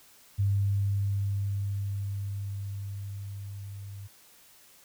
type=tone with level ramp; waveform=sine; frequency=99.7 Hz; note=G2; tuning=30 cents sharp; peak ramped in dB=-22 to -39 dBFS; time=0.38-4.08 s; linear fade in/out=20 ms; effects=white hiss -57 dBFS RMS until 4.84 s